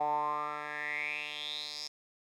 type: tone with band-pass filter sweep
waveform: 10% pulse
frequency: 149 Hz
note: D3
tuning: 25 cents sharp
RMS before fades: -36 dBFS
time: 0-1.88 s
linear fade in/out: 10 ms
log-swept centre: 780 to 5300 Hz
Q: 7.4
effects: none